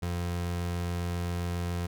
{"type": "tone", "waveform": "30% pulse", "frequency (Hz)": 87.31, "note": "F2", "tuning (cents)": 0, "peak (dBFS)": -27, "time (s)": [0.02, 1.87], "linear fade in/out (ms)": 10, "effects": []}